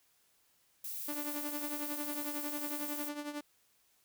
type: noise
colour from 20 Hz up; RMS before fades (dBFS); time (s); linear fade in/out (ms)
violet; -41; 0.84-3.09; 5
type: tone with tremolo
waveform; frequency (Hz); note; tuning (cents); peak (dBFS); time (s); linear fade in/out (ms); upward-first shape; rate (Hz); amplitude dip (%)
sawtooth; 293.7; D4; 0; -32; 1.08-3.41; 5; triangle; 11; 75
effects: white hiss -71 dBFS RMS until 4.04 s